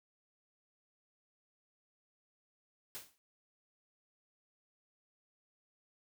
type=noise with exponential decay; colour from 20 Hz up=white; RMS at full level=-42 dBFS; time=2.95-3.18 s; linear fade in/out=0 ms; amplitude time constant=49 ms; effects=none